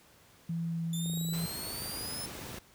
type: tone with vibrato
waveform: sine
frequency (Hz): 166.5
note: E3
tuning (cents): +18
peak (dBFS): -31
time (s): 0.49-1.46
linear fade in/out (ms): 5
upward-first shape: triangle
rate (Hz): 2.1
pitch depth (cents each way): 8
type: exponential sweep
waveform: 15% pulse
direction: up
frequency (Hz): 3520 to 5270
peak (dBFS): -32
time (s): 0.93-2.26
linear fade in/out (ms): 2
type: click train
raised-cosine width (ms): 2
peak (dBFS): -34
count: 41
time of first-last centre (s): 1.06-2.581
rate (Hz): 26.3
type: noise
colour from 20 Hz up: pink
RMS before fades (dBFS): -43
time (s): 1.33-2.59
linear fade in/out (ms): 5
effects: pink hiss -60 dBFS RMS until 2.74 s + high-pass 60 Hz 12 dB/octave